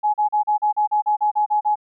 sine tone bursts, 842 Hz, G#5, 24 cents sharp, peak -15 dBFS, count 12, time 0.03-1.757 s, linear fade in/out 20 ms, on 110 ms, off 37 ms, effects none

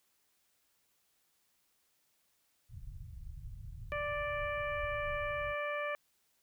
pink low-pass noise, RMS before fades -46 dBFS, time 2.69-5.55 s, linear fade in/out 50 ms, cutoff 140 Hz, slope 48 dB/octave
harmonic tone, 587.3 Hz, D5, in tune, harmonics 1 / 2 / 3 / 4 / 5, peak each -37 / -40 / -41 / -42 / -54 dBFS, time 3.92-5.95 s, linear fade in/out 0 ms
effects white hiss -75 dBFS RMS until 6.42 s

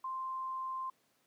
sine tone, 1046.5 Hz, C6, in tune, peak -36 dBFS, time 0.04-0.9 s, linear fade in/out 5 ms, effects pink hiss -73 dBFS RMS until 1.26 s + high-pass 200 Hz 12 dB/octave

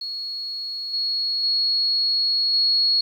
sine tone with level steps, 4331 Hz, C#8, 41 cents flat, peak -27 / -21 / -18 / -16 dBFS, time 0.01-3.01 s, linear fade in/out 5 ms, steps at 0.93 / 1.43 / 2.53 s, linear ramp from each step 10 ms, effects 9-bit

